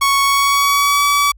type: tone with pitch glide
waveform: sawtooth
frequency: 1110 to 1143.8 Hz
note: C#6 to D6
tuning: +2 to -46 cents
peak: -8 dBFS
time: 0.01-1.32 s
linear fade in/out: 10 ms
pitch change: +52 cents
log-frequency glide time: 0.23-1.04 s
effects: added 50 Hz sine -41 dBFS peak until 1.37 s

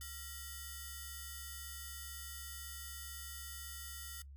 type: ring-modulated tone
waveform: 5% pulse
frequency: 1638 Hz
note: G#6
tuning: 24 cents flat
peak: -32 dBFS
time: 0.01-4.22 s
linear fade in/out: 2 ms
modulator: 267 Hz
effects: noise-tail reverb RT60 0.1 s tail -20 dB re dry + added 69 Hz sine -50 dBFS peak until 4.36 s

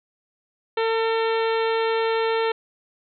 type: harmonic tone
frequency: 450.8 Hz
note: A4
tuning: 42 cents sharp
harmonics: 1 / 2 / 3 / 4 / 5 / 6 / 7 / 8 / 9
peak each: -21 / -27 / -31 / -33 / -35 / -37 / -38 / -39 / -40 dBFS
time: 0.77-2.52 s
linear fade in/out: 5 ms
effects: none

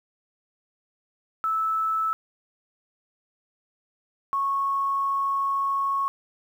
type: tone pair in turn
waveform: sine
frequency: 1310 / 1101.6 Hz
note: E6 / C#6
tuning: -11 / -11 cents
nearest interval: minor third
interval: 300 cents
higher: first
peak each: -22 dBFS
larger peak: neither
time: 1.44-2.13 / 4.33-6.08 s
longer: second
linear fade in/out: 0 ms
effects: 9-bit

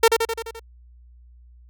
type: tone with echo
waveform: sawtooth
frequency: 455.2 Hz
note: A#4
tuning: 41 cents flat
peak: -7 dBFS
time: 0.03-0.08 s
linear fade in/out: 5 ms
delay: 86 ms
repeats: 6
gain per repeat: -4 dB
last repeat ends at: 0.596 s
effects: added 60 Hz sine -46 dBFS peak until 1.69 s

